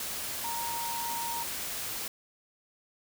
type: tone in noise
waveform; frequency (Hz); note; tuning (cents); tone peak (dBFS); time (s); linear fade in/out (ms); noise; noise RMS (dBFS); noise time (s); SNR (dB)
sine; 932.3; A#5; 0; -34; 0.44-1.43; 2; white; -36; 0-2.08; -1
effects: none